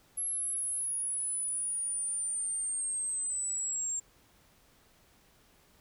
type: linear sweep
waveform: sine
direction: down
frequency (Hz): 11175 to 7390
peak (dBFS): -31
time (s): 0.17-4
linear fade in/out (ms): 10
effects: pink hiss -64 dBFS RMS until 5.8 s